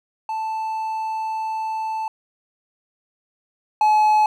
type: tone pair in turn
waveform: triangle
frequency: 880 / 854 Hz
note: A5 / G#5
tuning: 0 / +48 cents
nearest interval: minor second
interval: 52 cents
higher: first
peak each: -21 / -11 dBFS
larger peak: second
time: 0.29-2.08 / 3.81-4.26 s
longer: first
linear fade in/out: 2 ms
effects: none